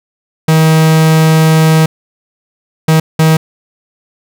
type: tone bursts at uneven times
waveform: 45% pulse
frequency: 158.8 Hz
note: D#3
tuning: 36 cents sharp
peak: -5 dBFS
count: 3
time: 0.48-1.86 / 2.88-3 / 3.19-3.37 s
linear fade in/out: 5 ms
effects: none